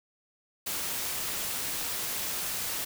white noise, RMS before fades -33 dBFS, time 0.66-2.85 s, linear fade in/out 10 ms, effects none

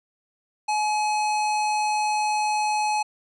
square tone, 848 Hz, G#5, 36 cents sharp, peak -22 dBFS, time 0.68-3.03 s, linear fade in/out 10 ms, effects resampled to 22050 Hz

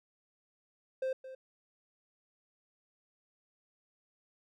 triangle tone with echo, 523.3 Hz, C5, in tune, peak -29 dBFS, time 1.02-1.13 s, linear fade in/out 5 ms, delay 220 ms, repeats 1, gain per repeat -13 dB, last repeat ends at 1.35 s, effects none

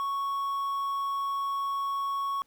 triangle tone with quantisation, 1108.7 Hz, C#6, in tune, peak -26 dBFS, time 0-2.42 s, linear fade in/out 0 ms, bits 9, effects pink hiss -69 dBFS RMS until 2.46 s

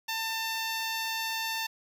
10% pulse tone, 896 Hz, A5, 31 cents sharp, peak -22 dBFS, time 0.08-1.67 s, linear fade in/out 10 ms, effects none

